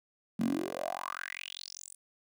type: tone with high-pass filter sweep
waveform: 10% pulse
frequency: 45 Hz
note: F#1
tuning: 47 cents flat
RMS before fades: -37 dBFS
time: 0.39-1.95 s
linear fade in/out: 10 ms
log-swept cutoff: 200 to 9400 Hz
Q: 6.9
effects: none